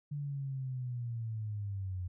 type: linear sweep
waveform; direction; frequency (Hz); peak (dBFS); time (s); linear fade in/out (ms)
sine; down; 146.83 to 88.9; -35; 0.11-2.08; 10
effects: none

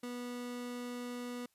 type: tone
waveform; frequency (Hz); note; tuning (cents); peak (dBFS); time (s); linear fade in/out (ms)
30% pulse; 244.4; B3; -18; -37; 0.03-1.46; 5
effects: white hiss -75 dBFS RMS until 1.54 s + resampled to 32000 Hz

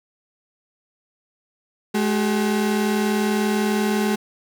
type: tone pair together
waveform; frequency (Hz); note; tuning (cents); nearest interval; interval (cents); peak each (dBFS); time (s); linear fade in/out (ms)
35% pulse; 212.1 / 384.1; G#3 / G4; +37 / -35; minor seventh; 1028; -18 / -23; 1.94-4.16; 10
effects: none

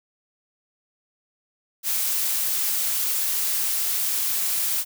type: noise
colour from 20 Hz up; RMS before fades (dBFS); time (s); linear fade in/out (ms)
blue; -24; 1.83-4.85; 50
effects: none

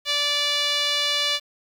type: tone with band-pass filter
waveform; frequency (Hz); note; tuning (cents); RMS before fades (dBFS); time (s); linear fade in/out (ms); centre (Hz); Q
sawtooth; 582; D5; -16; -23; 0.05-1.4; 50; 3600; 2.9
effects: 8-bit

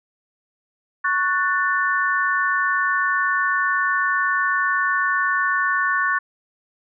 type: chord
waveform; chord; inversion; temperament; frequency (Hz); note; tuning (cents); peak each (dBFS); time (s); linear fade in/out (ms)
sine; F# minor; second; just; 1110 / 1480 / 1776; C#6 / F#6 / A6; +2 / 0 / +16; -22; 1.04-6.19; 10
effects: none

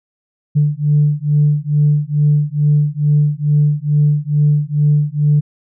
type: beating tone pair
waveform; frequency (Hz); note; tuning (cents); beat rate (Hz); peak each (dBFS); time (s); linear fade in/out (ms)
sine; 146.83 / 149.13; D3 / D3; 0 / +27; 2.3; -13; 0.55-5.41; 20
effects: tanh soft clip ceiling -4 dBFS

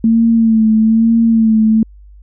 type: tone with vibrato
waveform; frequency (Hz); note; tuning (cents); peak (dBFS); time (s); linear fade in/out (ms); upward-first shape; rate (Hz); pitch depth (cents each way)
sine; 224; A3; +31; -7; 0.04-1.83; 2; sine; 1.1; 42
effects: added 50 Hz sine -36 dBFS peak until 2.22 s

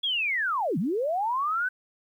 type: linear two-way sweep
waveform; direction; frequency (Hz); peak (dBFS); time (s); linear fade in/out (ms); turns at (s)
sine; down then up; 3400 to 146.83 to 1538; -24; 0.03-1.69; 10; 0.78
effects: 10-bit

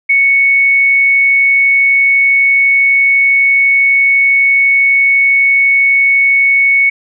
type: tone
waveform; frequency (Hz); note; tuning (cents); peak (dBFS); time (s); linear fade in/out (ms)
sine; 2217; C#7; 0; -6; 0.09-6.9; 10
effects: none

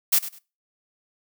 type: noise with echo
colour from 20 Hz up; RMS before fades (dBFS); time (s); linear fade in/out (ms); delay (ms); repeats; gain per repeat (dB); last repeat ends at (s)
blue; -18; 0.12-0.19; 10; 100; 2; -14; 0.39
effects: noise-tail reverb RT60 0.3 s tail -20 dB re dry

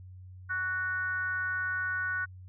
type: tone with frequency modulation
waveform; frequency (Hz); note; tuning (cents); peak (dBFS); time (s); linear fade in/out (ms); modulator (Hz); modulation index
sine; 1480; F#6; 0; -29; 0.49-2.26; 20; 359; 0.53
effects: added 92 Hz sine -45 dBFS peak until 2.48 s

